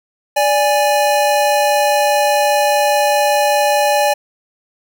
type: tone pair together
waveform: square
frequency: 584.3 / 827 Hz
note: D5 / G#5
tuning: -9 / -8 cents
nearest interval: tritone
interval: 601 cents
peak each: -15 dBFS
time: 0.36-4.14 s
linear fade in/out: 10 ms
effects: none